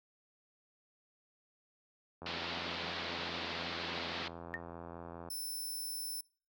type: click train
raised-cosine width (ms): 1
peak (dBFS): -32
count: 261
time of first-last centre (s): 2.22-5.286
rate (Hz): 84.8
type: band-pass noise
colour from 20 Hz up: white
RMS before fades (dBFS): -41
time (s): 2.26-4.28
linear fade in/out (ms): 2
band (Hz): 150 to 4500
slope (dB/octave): 48
type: tone with exponential decay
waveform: sine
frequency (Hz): 1828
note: A#6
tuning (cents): -34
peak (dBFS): -31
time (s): 4.54-4.61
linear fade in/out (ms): 0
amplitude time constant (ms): 15
type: tone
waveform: 5% pulse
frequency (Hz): 5320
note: E8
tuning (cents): +15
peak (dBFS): -33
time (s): 5.3-6.21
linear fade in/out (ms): 5
effects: noise-tail reverb RT60 0.4 s tail -23 dB re dry + high-pass 60 Hz 12 dB/octave